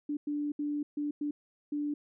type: tone bursts at uneven times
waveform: sine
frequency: 293.4 Hz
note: D4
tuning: 2 cents flat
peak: -30 dBFS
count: 6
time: 0.09-0.17 / 0.27-0.52 / 0.59-0.83 / 0.97-1.11 / 1.21-1.31 / 1.72-1.94 s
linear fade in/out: 5 ms
effects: none